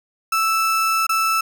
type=tone with dropouts; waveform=35% pulse; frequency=1318.5 Hz; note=E6; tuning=in tune; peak=-15 dBFS; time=0.32-1.41 s; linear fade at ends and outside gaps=5 ms; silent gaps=1.068-1.092 s; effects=none